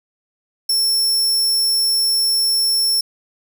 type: tone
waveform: sawtooth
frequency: 5400 Hz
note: E8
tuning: 41 cents sharp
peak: -12 dBFS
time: 0.69-3.01 s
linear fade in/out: 5 ms
effects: none